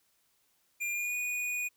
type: tone with pitch glide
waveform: square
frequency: 2400 to 2463 Hz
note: D7 to D#7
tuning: +37 to -18 cents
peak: -32 dBFS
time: 0.8-1.69 s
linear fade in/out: 20 ms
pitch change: +45 cents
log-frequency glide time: 0.92-1.15 s
effects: white hiss -72 dBFS RMS until 1.76 s